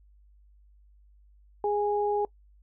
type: tone pair together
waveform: sine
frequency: 412.9 / 825.8 Hz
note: G#4 / G#5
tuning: -10 / -10 cents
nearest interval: octave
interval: 1200 cents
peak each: -26 / -28 dBFS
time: 1.64-2.25 s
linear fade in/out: 2 ms
effects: noise-tail reverb RT60 0.1 s tail -23 dB re dry + added 50 Hz sine -55 dBFS peak until 2.62 s